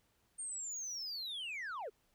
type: linear sweep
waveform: sine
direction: down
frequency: 8820 to 370 Hz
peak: -37 dBFS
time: 0.38-1.9 s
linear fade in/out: 20 ms
effects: tanh soft clip ceiling -39 dBFS + pink hiss -75 dBFS RMS until 2.14 s